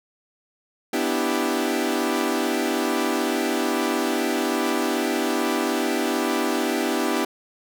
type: chord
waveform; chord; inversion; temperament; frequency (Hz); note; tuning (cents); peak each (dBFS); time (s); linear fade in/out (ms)
sawtooth; E minor seventh; second; equal; 246.9 / 293.7 / 329.6 / 392; B3 / D4 / E4 / G4; 0 / 0 / 0 / 0; -23; 0.93-7.25; 5
effects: none